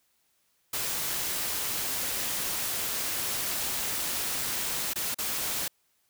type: noise with dropouts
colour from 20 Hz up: white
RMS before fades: -31 dBFS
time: 0.73-5.68 s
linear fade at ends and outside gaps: 5 ms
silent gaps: 4.935-4.957 / 5.145-5.185 s
effects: white hiss -71 dBFS RMS until 6.09 s